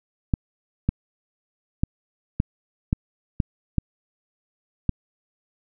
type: clicks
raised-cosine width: 5 ms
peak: -7 dBFS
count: 8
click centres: 0.338 / 0.89 / 1.835 / 2.401 / 2.929 / 3.402 / 3.783 / 4.893 s
effects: none